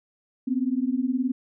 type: beating tone pair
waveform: sine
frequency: 246.9 / 265.9 Hz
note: B3 / C4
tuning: 0 / +28 cents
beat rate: 19 Hz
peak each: -25 dBFS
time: 0.47-1.32 s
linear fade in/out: 10 ms
effects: none